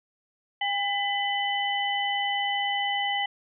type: tone cluster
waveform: sine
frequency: 806 / 2001 / 3015 Hz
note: G5 / B6 / F#7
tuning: +48 / +22 / +32 cents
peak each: -28 / -29 / -30 dBFS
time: 0.61-3.26 s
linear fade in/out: 5 ms
effects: none